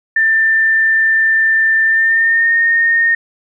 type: tone with pitch glide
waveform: sine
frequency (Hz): 1785 to 1840.5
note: A6 to A#6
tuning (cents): +24 to -23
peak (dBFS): -9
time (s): 0.16-3.15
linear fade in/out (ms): 5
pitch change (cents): +53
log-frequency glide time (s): 1.84-2.53
effects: none